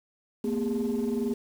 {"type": "tone cluster", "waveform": "sine", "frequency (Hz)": [225.6, 247.3, 407.6], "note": ["A3", "B3", "G#4"], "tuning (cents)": [44, 3, -32], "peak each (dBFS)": [-28, -29, -29], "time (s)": [0.44, 1.34], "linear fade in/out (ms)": 5, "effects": ["tanh soft clip ceiling -21 dBFS", "8-bit"]}